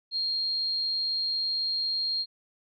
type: tone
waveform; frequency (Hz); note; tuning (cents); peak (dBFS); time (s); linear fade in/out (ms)
sine; 4226; C8; +16; -26; 0.11-2.26; 50
effects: none